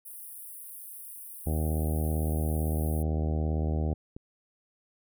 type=high-pass noise; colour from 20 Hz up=pink; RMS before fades=-44 dBFS; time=0.05-3.03 s; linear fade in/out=10 ms; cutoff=9200 Hz; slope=96 dB/octave
type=harmonic tone; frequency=77.78 Hz; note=D#2; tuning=in tune; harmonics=1 / 2 / 3 / 4 / 5 / 6 / 7 / 8 / 9 / 10; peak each=-27 / -33 / -37 / -39 / -41 / -43 / -44 / -45 / -46 / -47 dBFS; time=1.46-3.94 s; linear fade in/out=10 ms
type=click; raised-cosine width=3 ms; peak=-28 dBFS; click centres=4.165 s
effects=none